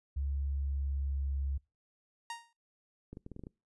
sine tone with pitch glide, 69.6 to 68.76 Hz, C#2 to C#2, +8 to -13 cents, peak -31 dBFS, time 0.16-1.58 s, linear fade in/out 10 ms, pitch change -21 cents, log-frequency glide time 0.43-1.34 s
sawtooth tone with exponential decay, 932.3 Hz, A#5, in tune, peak -32 dBFS, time 2.3-2.53 s, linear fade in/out 2 ms, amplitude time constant 50 ms
clicks, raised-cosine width 3 ms, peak -32 dBFS, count 8, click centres 3.13 / 3.171 / 3.264 / 3.317 / 3.364 / 3.394 / 3.437 / 3.469 s
effects noise-tail reverb RT60 0.3 s tail -26 dB re dry + resampled to 24000 Hz

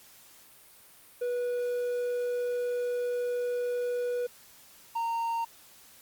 triangle tone pair in turn, 488.3 / 921.8 Hz, B4 / A#5, -20 / -20 cents, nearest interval major seventh, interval 1100 cents, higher second, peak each -26 dBFS, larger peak neither, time 1.21-4.27 / 4.95-5.45 s, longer first, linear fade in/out 10 ms, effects white hiss -55 dBFS RMS until 6.01 s + Opus 48 kbps

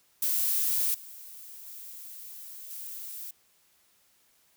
violet noise with level steps, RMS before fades -27 / -46 / -44 / -40 dBFS, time 0.22-3.31 s, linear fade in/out 5 ms, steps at 0.94 / 1.66 / 2.7 s, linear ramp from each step 5 ms, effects white hiss -66 dBFS RMS until 4.56 s

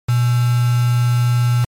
sine tone with quantisation, 121.2 Hz, B2, 32 cents flat, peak -12 dBFS, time 0.08-1.65 s, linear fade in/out 10 ms, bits 4, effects MP3 64 kbps

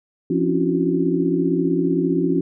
sine tone cluster, 172.1 / 269.9 / 285.3 / 336.2 / 371.7 Hz, F3 / C#4 / C#4 / E4 / F#4, -25 / -46 / +50 / +34 / +8 cents, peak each -23 dBFS, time 0.3-2.41 s, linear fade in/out 5 ms, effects none

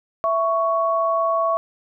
sine tone pair together, 662 / 1113.3 Hz, E5 / C#6, +7 / +7 cents, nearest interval major sixth, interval 900 cents, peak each -20 dBFS, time 0.24-1.57 s, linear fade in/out 0 ms, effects none

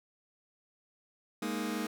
sawtooth chord, Ab suspended second, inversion none, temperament just, 207.7 / 233.6 / 311.5 Hz, Ab3 / Bb3 / Eb4, 0 / +4 / +2 cents, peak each -33 dBFS, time 1.42-1.87 s, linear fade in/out 5 ms, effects none

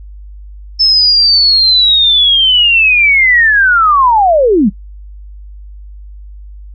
sine linear sweep, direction down, 5274 to 174.1 Hz, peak -5 dBFS, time 0.79-4.7 s, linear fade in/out 20 ms, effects noise-tail reverb RT60 0.1 s tail -23 dB re dry + added 50 Hz sine -28 dBFS peak until 6.74 s

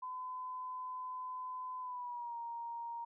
sine tone with pitch glide, 1014 to 935.2 Hz, B5 to A#5, +45 to +5 cents, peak -40 dBFS, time 0.02-3.05 s, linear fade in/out 10 ms, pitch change -140 cents, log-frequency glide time 1.8-2.37 s, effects none

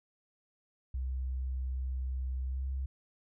sine tone with pitch glide, 64.5 to 66.39 Hz, C2 to C2, -24 to +26 cents, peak -32 dBFS, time 0.94-2.86 s, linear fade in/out 5 ms, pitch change +50 cents, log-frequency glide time 2.46-2.66 s, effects none

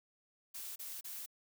blue noise bursts, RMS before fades -45 dBFS, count 3, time 0.54-1.262 s, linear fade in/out 10 ms, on 220 ms, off 31 ms, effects none

